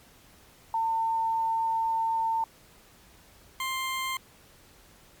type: tone pair in turn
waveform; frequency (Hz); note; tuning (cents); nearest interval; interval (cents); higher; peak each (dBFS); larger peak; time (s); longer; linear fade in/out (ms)
sine / 20% pulse; 902 / 1051.3; A5 / C6; +43 / +8; minor third; 265; second; -24 / -24; neither; 0.74-2.44 / 3.6-4.17; first; 2
effects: pink hiss -56 dBFS RMS until 5.2 s + MP3 96 kbps